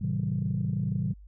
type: chord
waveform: sine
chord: A diminished seventh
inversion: none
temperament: just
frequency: 110 / 132 / 158.4 / 190.08 Hz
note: A2 / C3 / Eb3 / Gb3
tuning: 0 / +16 / +31 / +47 cents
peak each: -31 dBFS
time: 0.01-1.14 s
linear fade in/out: 10 ms
effects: tanh soft clip ceiling -18 dBFS + added 50 Hz sine -46 dBFS peak until 1.27 s